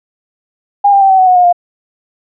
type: tone with pitch steps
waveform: sine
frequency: 810 / 793.8 / 777.9 / 762.3 / 747.1 / 732.1 / 717.5 / 703.1 Hz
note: G#5 / G5 / G5 / G5 / F#5 / F#5 / F5 / F5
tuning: -43 / +22 / -14 / -49 / +17 / -19 / +47 / +11 cents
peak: -4 dBFS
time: 0.84-1.528 s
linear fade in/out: 10 ms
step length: 86 ms
effects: none